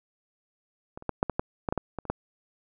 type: clicks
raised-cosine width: 1 ms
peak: -24 / -30 / -13 / -8 / -14 / -11 / -13 / -12 / -13 / -19 / -28 / -12 dBFS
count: 12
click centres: 0.975 / 1.024 / 1.093 / 1.229 / 1.297 / 1.395 / 1.688 / 1.725 / 1.777 / 1.987 / 2.053 / 2.1 s
effects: none

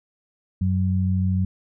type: tone pair together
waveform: sine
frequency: 92.98 / 186.2 Hz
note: F#2 / F#3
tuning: +9 / +11 cents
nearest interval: octave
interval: 1202 cents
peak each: -20 / -23 dBFS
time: 0.61-1.45 s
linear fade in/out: 5 ms
effects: none

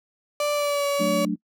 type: tone with pitch glide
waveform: 35% pulse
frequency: 587.3 to 567 Hz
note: D5 to C#5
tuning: 0 to +39 cents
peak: -20 dBFS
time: 0.4-1.25 s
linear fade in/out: 2 ms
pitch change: -61 cents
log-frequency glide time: 0.53-0.86 s
type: chord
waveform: sine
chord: D major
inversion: first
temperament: equal with one note detuned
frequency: 185 / 220 / 295 Hz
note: F#3 / A3 / D4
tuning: 0 / 0 / +8 cents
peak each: -27 dBFS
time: 0.99-1.36 s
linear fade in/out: 20 ms
effects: noise-tail reverb RT60 0.1 s tail -26 dB re dry

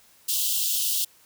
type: high-pass noise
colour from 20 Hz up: white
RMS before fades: -25 dBFS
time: 0.28-1.05 s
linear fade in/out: 10 ms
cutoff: 2800 Hz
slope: 96 dB/octave
effects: white hiss -57 dBFS RMS until 1.25 s

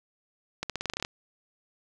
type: accelerating click train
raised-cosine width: 0.2 ms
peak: -14 dBFS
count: 11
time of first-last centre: 0.63-1.049 s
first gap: 67 ms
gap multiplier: 0.89
effects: none

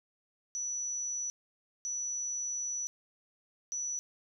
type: tone bursts at uneven times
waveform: sine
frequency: 5920 Hz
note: F#8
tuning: in tune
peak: -33 dBFS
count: 3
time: 0.55-1.3 / 1.85-2.87 / 3.72-3.99 s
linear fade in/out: 0 ms
effects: none

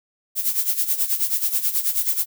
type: noise with tremolo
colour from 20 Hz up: violet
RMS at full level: -19 dBFS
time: 0.35-2.26 s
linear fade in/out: 50 ms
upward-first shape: sine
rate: 9.3 Hz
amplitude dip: 75%
effects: none

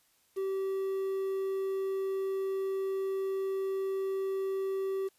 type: tone with quantisation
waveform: triangle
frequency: 385.9 Hz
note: G4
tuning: 27 cents flat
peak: -28 dBFS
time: 0.36-5.09 s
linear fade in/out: 20 ms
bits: 9
effects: white hiss -69 dBFS RMS until 5.18 s + resampled to 32000 Hz

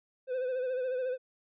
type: tone with vibrato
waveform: triangle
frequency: 510 Hz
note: C5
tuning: 44 cents flat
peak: -28 dBFS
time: 0.27-1.18 s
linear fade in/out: 50 ms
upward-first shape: sine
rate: 14 Hz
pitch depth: 51 cents each way
effects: resampled to 8000 Hz

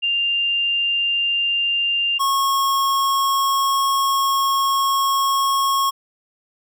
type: tone pair in turn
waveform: sine / square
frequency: 2794 / 1092.9 Hz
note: F7 / C#6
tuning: 0 / -25 cents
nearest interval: octave + major third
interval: 1625 cents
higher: first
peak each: -17 dBFS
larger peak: neither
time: 0.02-2.19 / 2.19-5.91 s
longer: second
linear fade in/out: 20 ms
effects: none

